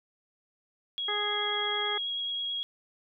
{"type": "tone with vibrato", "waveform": "sine", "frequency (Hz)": 3303, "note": "G#7", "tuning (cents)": -10, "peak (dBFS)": -30, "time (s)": [0.98, 2.63], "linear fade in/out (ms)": 0, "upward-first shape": "sine", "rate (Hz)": 9.3, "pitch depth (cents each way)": 9}
{"type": "harmonic tone", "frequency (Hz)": 415.3, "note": "G#4", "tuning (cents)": 0, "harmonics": [1, 2, 3, 4, 5], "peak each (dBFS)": [-36, -37, -36, -37, -37], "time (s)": [1.08, 1.98], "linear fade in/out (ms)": 5}
{"effects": []}